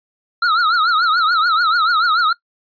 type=tone with vibrato; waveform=square; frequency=1341 Hz; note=E6; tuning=29 cents sharp; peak=-13 dBFS; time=0.42-2.33 s; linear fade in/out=5 ms; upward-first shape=triangle; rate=6.9 Hz; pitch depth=160 cents each way; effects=noise-tail reverb RT60 0.1 s tail -22 dB re dry + resampled to 11025 Hz